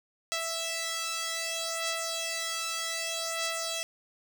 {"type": "beating tone pair", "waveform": "5% pulse", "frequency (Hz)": [659.3, 659.94], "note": ["E5", "E5"], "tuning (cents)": [0, 2], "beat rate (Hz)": 0.64, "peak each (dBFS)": [-21, -26], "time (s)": [0.32, 3.83], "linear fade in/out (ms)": 0, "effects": []}